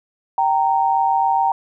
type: tone pair together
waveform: sine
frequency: 778.7 / 926 Hz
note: G5 / A#5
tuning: -12 / -12 cents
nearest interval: minor third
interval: 300 cents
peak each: -17 dBFS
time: 0.38-1.52 s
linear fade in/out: 2 ms
effects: none